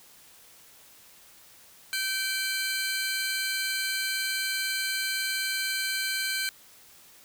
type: tone cluster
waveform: sawtooth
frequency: 1546 / 2329 / 4103 Hz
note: G6 / D7 / C8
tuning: -24 / -15 / -35 cents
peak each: -27 / -30 / -30 dBFS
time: 1.93-6.49 s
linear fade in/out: 0 ms
effects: white hiss -54 dBFS RMS until 7.24 s